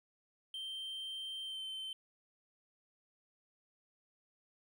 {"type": "tone with pitch glide", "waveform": "triangle", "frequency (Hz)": [3136, 3091], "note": ["G7", "G7"], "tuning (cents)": [0, -25], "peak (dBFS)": -39, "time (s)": [0.54, 1.93], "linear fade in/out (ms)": 2, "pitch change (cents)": -25, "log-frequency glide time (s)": [1.44, 1.63], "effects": []}